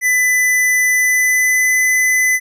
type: tone with pitch glide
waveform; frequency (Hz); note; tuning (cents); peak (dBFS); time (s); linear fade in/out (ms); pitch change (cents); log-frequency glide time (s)
square; 2000 to 2013; B6 to B6; +21 to +33; -12; 0.01-2.4; 50; +12; 0.94-1.76
effects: none